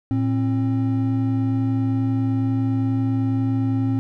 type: tone pair together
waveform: triangle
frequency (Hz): 112.23 / 266.7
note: A2 / C4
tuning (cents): +35 / +33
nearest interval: octave + minor third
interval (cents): 1498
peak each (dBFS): -19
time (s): 0.11-3.99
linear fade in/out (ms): 0
effects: none